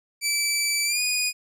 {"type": "tone with pitch glide", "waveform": "15% pulse", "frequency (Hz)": [2317, 2469], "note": ["D7", "D#7"], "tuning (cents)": [-24, -14], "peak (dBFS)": -15, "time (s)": [0.21, 1.33], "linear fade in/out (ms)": 50, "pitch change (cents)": 110, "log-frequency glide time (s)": [0.85, 1.01], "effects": []}